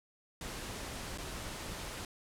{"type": "noise with dropouts", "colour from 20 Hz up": "pink", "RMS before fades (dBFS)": -42, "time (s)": [0.41, 2.05], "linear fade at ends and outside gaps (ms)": 2, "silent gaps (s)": [1.176, 1.183], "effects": ["low-pass 11000 Hz 12 dB/octave"]}